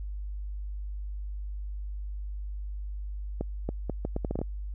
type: accelerating click train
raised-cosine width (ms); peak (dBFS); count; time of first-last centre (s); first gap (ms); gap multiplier
2; -17; 10; 3.41-4.415; 280; 0.74
effects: added 50 Hz sine -33 dBFS peak until 4.74 s